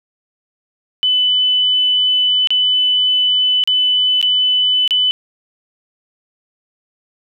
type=tone with dropouts; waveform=sine; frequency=3001 Hz; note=F#7; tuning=24 cents sharp; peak=-11 dBFS; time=1.03-5.11 s; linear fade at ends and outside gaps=0 ms; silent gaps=2.473-2.505 / 3.638-3.675 / 4.214-4.227 / 4.877-4.908 s; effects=none